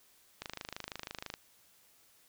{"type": "click train", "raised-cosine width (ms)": 0.2, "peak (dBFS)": -22, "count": 25, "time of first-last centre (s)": [0.42, 1.34], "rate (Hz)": 26.1, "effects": ["white hiss -65 dBFS RMS until 2.28 s"]}